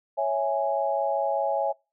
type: chord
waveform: sine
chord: C# minor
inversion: none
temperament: equal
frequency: 554.4 / 659.3 / 830.6 Hz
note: C#5 / E5 / G#5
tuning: 0 / 0 / 0 cents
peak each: -27 dBFS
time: 0.17-1.73 s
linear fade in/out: 20 ms
effects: noise-tail reverb RT60 0.3 s tail -26 dB re dry